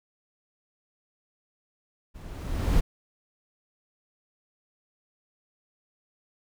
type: noise with level ramp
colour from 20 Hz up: brown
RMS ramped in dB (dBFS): -43 to -21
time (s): 2.14-2.81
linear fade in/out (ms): 20
effects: none